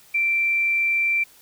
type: tone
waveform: sine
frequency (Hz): 2349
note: D7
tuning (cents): 0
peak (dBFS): -18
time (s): 0.14-1.24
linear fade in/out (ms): 10
effects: white hiss -52 dBFS RMS until 1.41 s